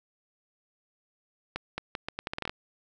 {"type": "accelerating click train", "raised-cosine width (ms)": 0.3, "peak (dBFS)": -16, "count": 12, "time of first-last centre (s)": [1.56, 2.495], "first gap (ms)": 220, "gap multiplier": 0.78, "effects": []}